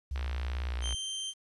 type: tone with pitch glide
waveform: sine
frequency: 68.2 to 63.27 Hz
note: C#2 to B1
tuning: -28 to +43 cents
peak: -31 dBFS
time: 0.11-0.95 s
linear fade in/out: 5 ms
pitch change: -129 cents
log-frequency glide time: 0.68-0.75 s
type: click train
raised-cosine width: 0.3 ms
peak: -25 dBFS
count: 46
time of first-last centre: 0.16-0.925 s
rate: 58.8 Hz
type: tone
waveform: sawtooth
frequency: 3136 Hz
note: G7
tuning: in tune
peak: -31 dBFS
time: 0.81-1.34 s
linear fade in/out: 50 ms
effects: resampled to 24000 Hz + 10-bit